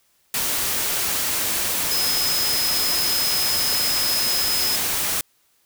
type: tone in noise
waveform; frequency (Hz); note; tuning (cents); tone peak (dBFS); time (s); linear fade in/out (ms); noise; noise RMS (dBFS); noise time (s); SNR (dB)
sine; 5100; D#8; +42; -22; 1.91-4.76; 2; white; -23; 0.34-5.21; -2
effects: white hiss -63 dBFS RMS until 5.65 s